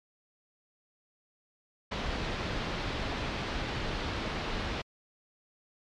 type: low-pass noise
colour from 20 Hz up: pink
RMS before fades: -34 dBFS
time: 1.91-4.82 s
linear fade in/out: 10 ms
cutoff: 4400 Hz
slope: 24 dB/octave
effects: MP3 96 kbps